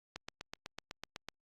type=click train; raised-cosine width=0.2 ms; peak=-24 dBFS; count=10; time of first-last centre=0.16-1.286 s; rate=7.99 Hz; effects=Opus 48 kbps